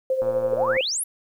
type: tone with tremolo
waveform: sine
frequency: 523.3 Hz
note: C5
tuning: in tune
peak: -17 dBFS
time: 0.1-0.81 s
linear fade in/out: 2 ms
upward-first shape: triangle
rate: 12 Hz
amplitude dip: 70%
type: click train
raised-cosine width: 1 ms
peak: -21 dBFS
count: 64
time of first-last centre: 0.22-0.768 s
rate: 115 Hz
type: exponential sweep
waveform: sine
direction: up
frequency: 419.4 to 11840 Hz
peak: -23 dBFS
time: 0.52-1.04 s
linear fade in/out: 10 ms
effects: 9-bit